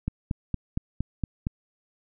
click train, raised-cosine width 5 ms, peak -14 dBFS, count 7, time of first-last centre 0.08-1.469 s, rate 4.32 Hz, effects none

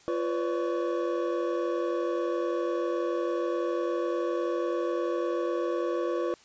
triangle tone cluster, 346.1 / 497.8 / 546 / 586 / 1125 Hz, F4 / B4 / C#5 / D5 / C#6, -16 / +14 / -26 / -4 / +25 cents, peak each -28 / -29 / -36 / -34 / -36 dBFS, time 0.08-6.34 s, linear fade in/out 0 ms, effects white hiss -57 dBFS RMS until 6.44 s + resampled to 16000 Hz

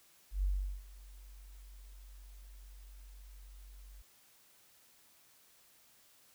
sine tone with ADSR envelope, 47.56 Hz, F#1, 48 cents sharp, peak -28 dBFS, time 0.31-4.02 s, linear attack 120 ms, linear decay 390 ms, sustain -22 dB, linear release 7 ms, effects white hiss -65 dBFS RMS until 6.34 s

